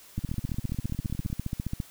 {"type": "two click trains", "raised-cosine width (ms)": 5, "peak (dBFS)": [-24, -17], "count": [23, 25], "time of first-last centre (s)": [[0.19, 1.301], [0.18, 1.802]], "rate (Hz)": [19.8, 14.8], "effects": ["white hiss -52 dBFS RMS until 1.9 s"]}